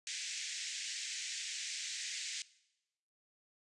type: band-pass noise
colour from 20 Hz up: white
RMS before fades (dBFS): -42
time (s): 0.07-2.42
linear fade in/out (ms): 0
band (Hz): 1800 to 7700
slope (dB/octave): 48
effects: noise-tail reverb RT60 0.9 s tail -20 dB re dry + resampled to 24000 Hz